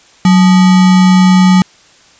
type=tone with sample-and-hold; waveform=sine; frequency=185 Hz; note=F#3; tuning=in tune; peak=-3 dBFS; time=0.25-1.62 s; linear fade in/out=2 ms; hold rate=1050 Hz; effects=white hiss -44 dBFS RMS until 2.19 s + resampled to 16000 Hz